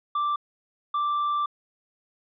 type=tone pair in turn; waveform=triangle; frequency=1174.7 / 1174.7 Hz; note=D6 / D6; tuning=0 / 0 cents; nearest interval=unison; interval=0 cents; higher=neither; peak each=-21 dBFS; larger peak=neither; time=0.15-0.36 / 0.94-1.46 s; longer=second; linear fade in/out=5 ms; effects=resampled to 11025 Hz